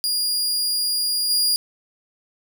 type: tone with level steps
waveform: sawtooth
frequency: 4842 Hz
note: D#8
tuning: 48 cents flat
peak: -17 / -14 dBFS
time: 0.04-1.56 s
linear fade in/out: 0 ms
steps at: 1.29 s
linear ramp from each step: 20 ms
effects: none